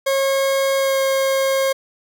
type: tone with pitch glide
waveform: 40% pulse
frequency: 543 to 538 Hz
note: C#5 to C5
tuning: -36 to +48 cents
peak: -15 dBFS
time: 0.06-1.73 s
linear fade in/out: 10 ms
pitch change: -16 cents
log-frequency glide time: 0.77-1 s
effects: none